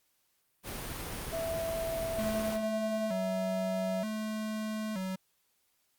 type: noise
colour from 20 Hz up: pink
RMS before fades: -39 dBFS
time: 0.63-2.59 s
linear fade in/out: 50 ms
type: tone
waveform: sine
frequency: 659.3 Hz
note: E5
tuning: in tune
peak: -32 dBFS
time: 1.32-4.04 s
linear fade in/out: 20 ms
type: tone with vibrato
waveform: square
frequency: 201.8 Hz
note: G#3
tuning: 49 cents flat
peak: -34 dBFS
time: 2.18-5.16 s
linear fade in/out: 10 ms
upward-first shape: square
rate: 0.54 Hz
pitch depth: 120 cents each way
effects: white hiss -74 dBFS RMS until 5.98 s + Opus 48 kbps